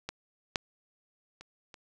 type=clicks; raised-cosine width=0.2 ms; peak=-18 / -10 / -30 / -30 dBFS; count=4; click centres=0.09 / 0.558 / 1.41 / 1.742 s; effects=none